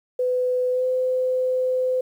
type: tone with pitch glide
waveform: sine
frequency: 502 to 510.5 Hz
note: B4 to C5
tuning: +28 to -43 cents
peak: -19 dBFS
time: 0.19-2.01 s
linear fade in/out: 5 ms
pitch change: +29 cents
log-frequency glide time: 0.71-0.85 s
effects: 9-bit